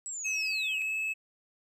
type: linear sweep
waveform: sine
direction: down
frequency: 7902 to 2392 Hz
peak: -35 dBFS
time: 0.06-0.82 s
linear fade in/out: 0 ms
type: tone with pitch glide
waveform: triangle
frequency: 2571 to 2595 Hz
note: E7 to E7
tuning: -44 to -28 cents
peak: -28 dBFS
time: 0.24-1.14 s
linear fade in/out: 20 ms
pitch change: +16 cents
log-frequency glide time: 0.8-0.93 s
effects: none